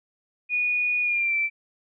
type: tone with pitch glide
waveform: sine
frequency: 2459 to 2334 Hz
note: D#7 to D7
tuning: -21 to -11 cents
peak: -21 dBFS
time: 0.49-1.5 s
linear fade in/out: 50 ms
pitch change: -90 cents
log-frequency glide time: 1.02-1.35 s
effects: none